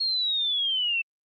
sine linear sweep, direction down, 4300 to 2644 Hz, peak -23 dBFS, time 0-1.02 s, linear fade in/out 10 ms, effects Opus 24 kbps

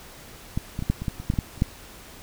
clicks, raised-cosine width 5 ms, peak -12 / -16 / -16 / -8 / -19 / -13 / -22 / -9 / -18 / -10 / -30 / -7 dBFS, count 12, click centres 0.575 / 0.791 / 0.824 / 0.9 / 1.02 / 1.082 / 1.2 / 1.301 / 1.338 / 1.388 / 1.577 / 1.621 s, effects pink hiss -45 dBFS RMS until 2.22 s

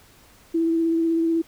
sine tone with vibrato, 329.6 Hz, E4, in tune, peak -18 dBFS, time 0.54-1.42 s, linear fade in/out 10 ms, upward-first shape triangle, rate 16 Hz, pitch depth 20 cents each way, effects pink hiss -53 dBFS RMS until 1.47 s

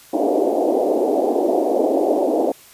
pink band-pass noise, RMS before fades -18 dBFS, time 0.13-2.52 s, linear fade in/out 5 ms, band 280 to 740 Hz, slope 48 dB/octave, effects white hiss -46 dBFS RMS until 2.73 s + resampled to 32000 Hz

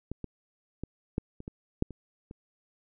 clicks, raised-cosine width 3 ms, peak -22 / -23 / -22 / -15 / -29 / -25 / -12 / -29 / -30 dBFS, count 9, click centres 0.116 / 0.243 / 0.836 / 1.181 / 1.404 / 1.479 / 1.824 / 1.907 / 2.311 s, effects none

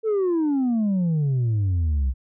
sine exponential sweep, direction down, 454.4 to 61.74 Hz, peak -16 dBFS, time 0.03-2.14 s, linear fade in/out 50 ms, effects tanh soft clip ceiling -18 dBFS

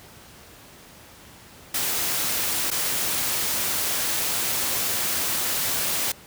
white noise with dropouts, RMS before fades -25 dBFS, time 1.74-6.12 s, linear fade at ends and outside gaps 5 ms, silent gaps 2.704-2.713 s, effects pink hiss -47 dBFS RMS until 6.26 s + high-pass 60 Hz 12 dB/octave

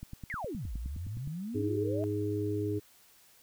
click train, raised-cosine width 5 ms, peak -29 dBFS, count 13, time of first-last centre 0.03-1.275 s, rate 9.64 Hz
sine exponential two-way sweep, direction down then up, 2229 to 49.43 to 660 Hz, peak -35 dBFS, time 0.3-2.04 s, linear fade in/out 0 ms, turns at 0.73 s
harmonic tone, 103.6 Hz, G#2, 4 cents flat, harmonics 1 / 3 / 4, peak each -34 / -34 / -34 dBFS, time 1.54-2.8 s, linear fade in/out 20 ms
effects white hiss -61 dBFS RMS until 3.42 s

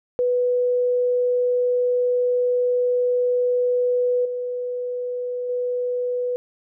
sine tone with level steps, 493.7 Hz, B4, 1 cent flat, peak -17 / -24 / -21 dBFS, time 0.19-6.36 s, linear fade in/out 0 ms, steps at 4.25 / 5.49 s, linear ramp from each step 5 ms, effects none

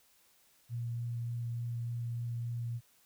sine tone with vibrato, 118.3 Hz, A#2, 26 cents sharp, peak -34 dBFS, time 0.69-2.81 s, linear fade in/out 50 ms, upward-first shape sine, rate 3.4 Hz, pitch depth 8 cents each way, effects white hiss -67 dBFS RMS until 3.05 s

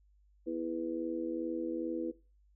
harmonic tone, 82.41 Hz, E2, in tune, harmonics 3 / 4 / 5 / 6, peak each -42 / -35 / -48 / -39 dBFS, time 0.46-2.12 s, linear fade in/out 20 ms, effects noise-tail reverb RT60 0.3 s tail -18 dB re dry + added 50 Hz sine -63 dBFS peak until 2.55 s

